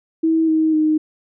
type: tone with pitch steps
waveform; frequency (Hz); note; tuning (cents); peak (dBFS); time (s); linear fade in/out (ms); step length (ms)
sine; 323.1 / 316.3 / 309.6; E4 / D#4 / D#4; -35 / +29 / -9; -13; 0.23-0.98; 10; 250
effects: none